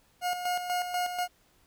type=tone with tremolo; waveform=40% pulse; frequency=717 Hz; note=F5; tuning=45 cents sharp; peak=-26 dBFS; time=0.21-1.28 s; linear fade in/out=50 ms; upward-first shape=square; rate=4.1 Hz; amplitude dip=55%; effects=pink hiss -65 dBFS RMS until 1.66 s